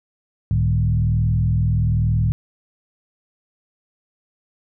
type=tone with frequency modulation; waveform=sine; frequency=110 Hz; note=A2; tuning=in tune; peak=-15 dBFS; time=0.51-2.32 s; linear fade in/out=0 ms; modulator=41.1 Hz; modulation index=1.1; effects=none